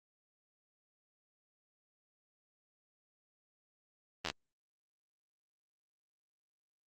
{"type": "slowing click train", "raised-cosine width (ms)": 0.2, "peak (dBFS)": -17, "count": 5, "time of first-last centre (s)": [4.25, 4.3], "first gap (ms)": 11, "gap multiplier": 1.09, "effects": ["Opus 32 kbps"]}